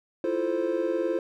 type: chord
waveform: triangle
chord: F major seventh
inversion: third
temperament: equal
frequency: 329.6 / 349.2 / 440 / 523.3 Hz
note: E4 / F4 / A4 / C5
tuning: 0 / 0 / 0 / 0 cents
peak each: -29 / -27 / -30 / -27 dBFS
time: 0.24-1.19 s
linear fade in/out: 2 ms
effects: none